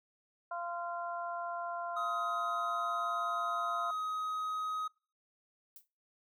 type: harmonic tone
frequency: 345 Hz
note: F4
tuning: 21 cents flat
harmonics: 2 / 3 / 4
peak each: -39 / -41 / -42 dBFS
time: 0.51-3.91 s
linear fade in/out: 5 ms
type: tone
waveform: triangle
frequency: 1261 Hz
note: D#6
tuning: 23 cents sharp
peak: -32 dBFS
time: 1.96-4.88 s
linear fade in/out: 10 ms
type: noise with exponential decay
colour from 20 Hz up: violet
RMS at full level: -48 dBFS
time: 5.76-5.88 s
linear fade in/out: 1 ms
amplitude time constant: 24 ms
effects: noise-tail reverb RT60 0.4 s tail -26 dB re dry